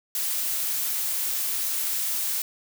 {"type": "noise", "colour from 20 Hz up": "blue", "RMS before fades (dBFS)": -27, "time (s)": [0.15, 2.42], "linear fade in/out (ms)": 2, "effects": []}